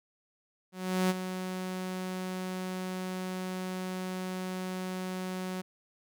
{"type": "tone with ADSR envelope", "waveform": "sawtooth", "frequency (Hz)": 185, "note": "F#3", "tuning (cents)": 0, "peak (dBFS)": -20, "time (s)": [0.72, 5.62], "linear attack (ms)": 380, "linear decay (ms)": 28, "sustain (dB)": -10, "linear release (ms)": 15, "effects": []}